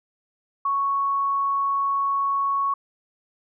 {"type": "tone", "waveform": "sine", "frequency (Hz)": 1109, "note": "C#6", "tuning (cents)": 0, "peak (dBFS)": -20, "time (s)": [0.65, 2.74], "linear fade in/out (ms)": 5, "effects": []}